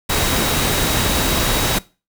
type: tone in noise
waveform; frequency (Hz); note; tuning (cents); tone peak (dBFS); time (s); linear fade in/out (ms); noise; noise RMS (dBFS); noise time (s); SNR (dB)
sine; 3819; A#7; +41; -27; 0.09-1.79; 10; pink; -18; 0.09-1.79; -12
effects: noise-tail reverb RT60 0.3 s tail -20 dB re dry